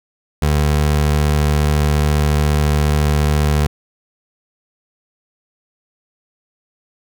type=tone; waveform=25% pulse; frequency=74.4 Hz; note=D2; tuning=23 cents sharp; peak=-9 dBFS; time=0.42-3.67 s; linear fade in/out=5 ms; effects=none